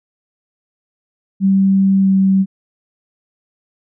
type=tone with pitch glide; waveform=sine; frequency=193.7 to 192.25 Hz; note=G3 to G3; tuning=-20 to -33 cents; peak=-9 dBFS; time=1.4-2.46 s; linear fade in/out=50 ms; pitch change=-13 cents; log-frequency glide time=2.01-2.1 s; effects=none